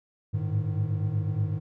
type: tone cluster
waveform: triangle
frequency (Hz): 101 / 105.5 / 109.3 / 153.7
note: G#2 / G#2 / A2 / D#3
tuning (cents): -48 / +28 / -11 / -21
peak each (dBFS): -27 / -33 / -28 / -29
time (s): 0.33-1.6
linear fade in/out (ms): 20
effects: none